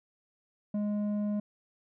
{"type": "tone with low-pass filter", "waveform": "square", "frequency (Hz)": 207.7, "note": "G#3", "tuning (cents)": 0, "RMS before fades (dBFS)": -31, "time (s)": [0.74, 1.4], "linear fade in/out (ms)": 5, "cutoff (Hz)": 480, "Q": 1.2, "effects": []}